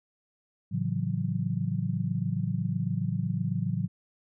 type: chord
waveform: sine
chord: F# minor seventh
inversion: first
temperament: just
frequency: 111 / 138.75 / 166.5 / 185 Hz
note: A2 / C#3 / E3 / F#3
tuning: +16 / +2 / +18 / 0 cents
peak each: -32 dBFS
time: 0.71-3.88 s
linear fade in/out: 20 ms
effects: none